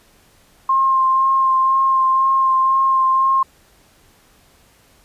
sine tone with vibrato, 1061 Hz, C6, 24 cents sharp, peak -12 dBFS, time 0.69-3.43 s, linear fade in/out 5 ms, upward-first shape sine, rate 2 Hz, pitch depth 15 cents each way, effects pink hiss -53 dBFS RMS until 5.04 s + resampled to 32000 Hz

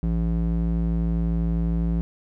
square tone with band-pass filter, 56.2 Hz, A1, 37 cents sharp, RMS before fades -23 dBFS, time 0.03-2.01 s, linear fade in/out 0 ms, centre 140 Hz, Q 1.6, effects none

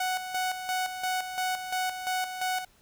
sawtooth tone with tremolo, 741 Hz, F#5, 2 cents sharp, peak -23 dBFS, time 0-2.65 s, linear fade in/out 5 ms, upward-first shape square, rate 2.9 Hz, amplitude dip 60%, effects pink hiss -62 dBFS RMS until 2.81 s

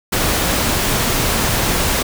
pink noise, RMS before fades -17 dBFS, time 0.12-2.03 s, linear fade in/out 10 ms, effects none

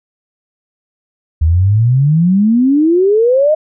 sine exponential sweep, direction up, 75.8 to 634 Hz, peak -7 dBFS, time 1.41-3.55 s, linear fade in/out 10 ms, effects none

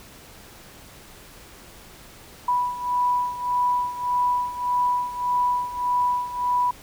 sine beating tone pair, 984 / 985.7 Hz, B5 / B5, -7 / -4 cents, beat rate 1.7 Hz, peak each -22 / -26 dBFS, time 2.48-6.71 s, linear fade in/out 5 ms, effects pink hiss -46 dBFS RMS until 6.82 s

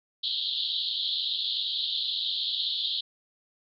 pink band-pass noise, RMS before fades -30 dBFS, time 0.23-3.01 s, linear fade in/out 10 ms, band 3200 to 4300 Hz, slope 96 dB/octave, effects none

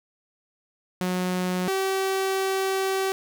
sawtooth tone pair in turn, 182.2 / 384.1 Hz, F#3 / G4, -26 / -35 cents, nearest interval octave + minor second, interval 1291 cents, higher second, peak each -20 / -19 dBFS, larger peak second, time 1.01-1.68 / 1.68-3.12 s, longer second, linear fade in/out 0 ms, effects none

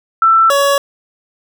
sine / 25% pulse tone pair in turn, 1333 / 561.5 Hz, E6 / C#5, +19 / +22 cents, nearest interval octave + minor third, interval 1497 cents, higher first, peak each -6 dBFS, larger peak neither, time 0.22-0.5 / 0.5-0.78 s, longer neither, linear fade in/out 2 ms, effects none

